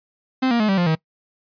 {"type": "tone with pitch steps", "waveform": "45% pulse", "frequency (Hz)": [260, 235.7, 213.6, 193.66, 175.55, 159.13], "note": ["C4", "A#3", "G#3", "G3", "F3", "D#3"], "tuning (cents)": [-11, 19, 49, -21, 9, 39], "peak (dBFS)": -16, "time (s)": [0.42, 0.954], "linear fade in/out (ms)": 10, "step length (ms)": 89, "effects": ["noise-tail reverb RT60 0.1 s tail -23 dB re dry", "resampled to 11025 Hz"]}